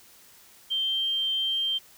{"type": "tone", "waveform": "sine", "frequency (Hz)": 3151, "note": "G7", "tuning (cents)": 8, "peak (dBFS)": -24, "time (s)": [0.7, 1.79], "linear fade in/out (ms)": 20, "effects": ["white hiss -54 dBFS RMS until 1.97 s"]}